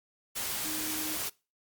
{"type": "tone in noise", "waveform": "sine", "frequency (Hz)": 310.9, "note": "D#4", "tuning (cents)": -1, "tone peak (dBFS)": -39, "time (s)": [0.64, 1.17], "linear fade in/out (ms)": 20, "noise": "white", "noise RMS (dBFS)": -34, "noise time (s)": [0.35, 1.3], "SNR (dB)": -8, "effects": ["noise-tail reverb RT60 0.3 s tail -23 dB re dry", "Opus 48 kbps"]}